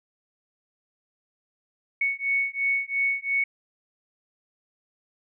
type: beating tone pair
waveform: sine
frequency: 2217 / 2219.9 Hz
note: C#7 / C#7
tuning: 0 / +2 cents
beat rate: 2.9 Hz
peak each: -26 dBFS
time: 2.01-3.44 s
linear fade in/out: 5 ms
effects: none